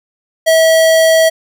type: tone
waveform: square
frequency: 647 Hz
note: E5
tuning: 32 cents flat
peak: -7 dBFS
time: 0.46-1.3 s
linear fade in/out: 20 ms
effects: none